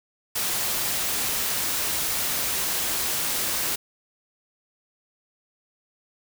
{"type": "noise", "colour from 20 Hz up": "white", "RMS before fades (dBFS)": -26, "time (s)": [0.35, 3.76], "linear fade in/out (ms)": 10, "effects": []}